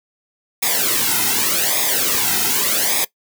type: noise with flanger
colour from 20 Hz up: white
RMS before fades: -18 dBFS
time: 0.62-3.05 s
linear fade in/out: 10 ms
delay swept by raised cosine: 0.68 to 1.78 ms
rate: 0.85 Hz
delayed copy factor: -0.8
effects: noise-tail reverb RT60 0.1 s tail -19 dB re dry